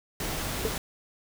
pink noise, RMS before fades -32 dBFS, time 0.2-0.78 s, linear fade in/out 2 ms
sine tone with exponential decay, 440 Hz, A4, in tune, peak -21 dBFS, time 0.65-0.74 s, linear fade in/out 0 ms, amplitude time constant 19 ms
effects none

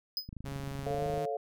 square tone with exponential decay, 5020 Hz, D#8, 15 cents sharp, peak -28 dBFS, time 0.17-0.29 s, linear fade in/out 1 ms, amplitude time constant 26 ms
click train, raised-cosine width 5 ms, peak -30 dBFS, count 24, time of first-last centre 0.29-1.178 s, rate 25.9 Hz
sawtooth tone with pitch glide, 138.3 to 154.34 Hz, C#3 to D#3, -4 to -14 cents, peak -34 dBFS, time 0.45-1.26 s, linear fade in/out 10 ms, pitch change +190 cents, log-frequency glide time 0.86-1.08 s
sine chord, A augmented, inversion none, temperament equal, 440 / 554.4 / 698.5 Hz, A4 / C#5 / E#5, 0 / 0 / 0 cents, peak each -35 / -37 / -35 dBFS, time 0.86-1.37 s, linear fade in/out 5 ms
effects none

